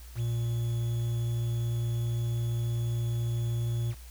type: tone with quantisation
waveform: triangle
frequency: 117.4 Hz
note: A#2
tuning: 13 cents sharp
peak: -25 dBFS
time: 0.15-3.95 s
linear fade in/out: 50 ms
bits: 8
effects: added 60 Hz sine -44 dBFS peak until 4.1 s + white hiss -54 dBFS RMS until 4.1 s